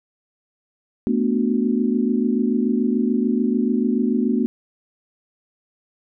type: chord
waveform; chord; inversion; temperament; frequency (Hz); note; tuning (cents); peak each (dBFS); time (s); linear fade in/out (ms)
sine; B minor seventh; third; equal; 220 / 246.9 / 293.7 / 370; A3 / B3 / D4 / F#4; 0 / 0 / 0 / 0; -21 / -20 / -26 / -26; 1.07-4.46; 0
effects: none